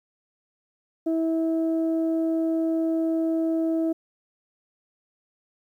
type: tone pair together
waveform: sine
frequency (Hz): 325.2 / 650.4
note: E4 / E5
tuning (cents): -23 / -23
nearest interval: octave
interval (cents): 1200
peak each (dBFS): -21 / -29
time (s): 1.06-3.93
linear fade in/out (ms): 10
effects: tanh soft clip ceiling -15 dBFS + 10-bit